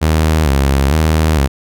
sawtooth tone with vibrato, 73.42 Hz, D2, in tune, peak -6 dBFS, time 0.01-1.48 s, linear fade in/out 20 ms, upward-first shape square, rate 1.1 Hz, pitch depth 120 cents each way, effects none

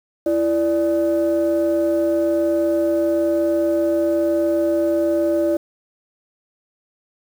sine tone pair together, 333.8 / 587.3 Hz, E4 / D5, +22 / 0 cents, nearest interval minor seventh, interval 978 cents, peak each -17 dBFS, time 0.26-5.57 s, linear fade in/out 5 ms, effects tanh soft clip ceiling -11 dBFS + 7-bit

